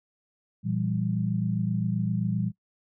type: chord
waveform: sine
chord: E diminished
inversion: second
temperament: equal with one note detuned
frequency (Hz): 116.54 / 168.37 / 196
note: Bb2 / E3 / G3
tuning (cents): 0 / +37 / 0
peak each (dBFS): -29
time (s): 0.63-2.52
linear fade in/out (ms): 50
effects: noise-tail reverb RT60 0.1 s tail -19 dB re dry